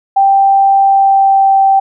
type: tone with pitch glide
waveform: sine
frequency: 785 to 779.1 Hz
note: G5 to G5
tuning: +2 to -11 cents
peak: -5 dBFS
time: 0.16-1.8 s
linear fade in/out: 10 ms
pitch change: -13 cents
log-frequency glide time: 0.82-1.61 s
effects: none